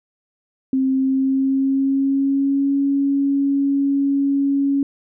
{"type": "tone with pitch glide", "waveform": "sine", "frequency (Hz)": [264.3, 278.2], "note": ["C4", "C#4"], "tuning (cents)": [18, 6], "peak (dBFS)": -15, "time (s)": [0.73, 4.83], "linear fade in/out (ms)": 2, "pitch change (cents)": 88, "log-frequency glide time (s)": [0.89, 2.75], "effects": []}